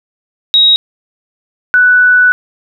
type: tone pair in turn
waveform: sine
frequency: 3800 / 1485.6 Hz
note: A#7 / F#6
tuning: +33 / +7 cents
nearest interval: octave + major third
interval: 1626 cents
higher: first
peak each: -4 dBFS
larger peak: neither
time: 0.54-0.76 / 1.74-2.32 s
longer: second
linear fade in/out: 0 ms
effects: none